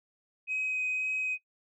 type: tone with vibrato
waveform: sine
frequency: 2523 Hz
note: D#7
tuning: 23 cents sharp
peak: -27 dBFS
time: 0.47-1.38 s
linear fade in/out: 50 ms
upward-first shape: sine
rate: 1.9 Hz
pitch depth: 8 cents each way
effects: noise-tail reverb RT60 0.1 s tail -20 dB re dry + tanh soft clip ceiling -25 dBFS